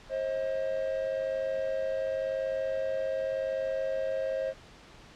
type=tone pair together; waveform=triangle; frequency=533.1 / 634 Hz; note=C5 / D#5; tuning=+32 / +32 cents; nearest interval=minor third; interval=300 cents; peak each=-28 / -32 dBFS; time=0.09-4.54 s; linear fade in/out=50 ms; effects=pink hiss -52 dBFS RMS until 5.15 s + low-pass 5000 Hz 12 dB/octave